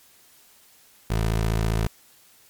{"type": "tone", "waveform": "20% pulse", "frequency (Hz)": 55, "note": "A1", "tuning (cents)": 0, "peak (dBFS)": -16, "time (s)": [1.1, 1.87], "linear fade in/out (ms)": 5, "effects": ["white hiss -55 dBFS RMS until 2.49 s", "MP3 96 kbps"]}